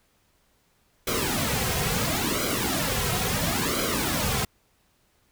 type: noise with flanger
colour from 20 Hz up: pink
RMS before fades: -26 dBFS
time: 1.07-4.45 s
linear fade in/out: 5 ms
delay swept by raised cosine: 1.1 to 3.5 ms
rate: 0.73 Hz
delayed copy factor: -0.75
effects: pink hiss -66 dBFS RMS until 5.31 s